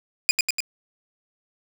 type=tone with echo; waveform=20% pulse; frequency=2455 Hz; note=D#7; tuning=24 cents flat; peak=-9 dBFS; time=0.29-0.31 s; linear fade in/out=0 ms; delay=98 ms; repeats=3; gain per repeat=-3 dB; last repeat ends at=0.604 s; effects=none